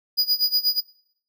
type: tone with tremolo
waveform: square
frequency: 4919 Hz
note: D#8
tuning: 21 cents flat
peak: -16 dBFS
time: 0.17-0.81 s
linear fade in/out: 20 ms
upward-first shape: sine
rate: 8.3 Hz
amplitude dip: 90%
effects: noise-tail reverb RT60 0.6 s tail -21 dB re dry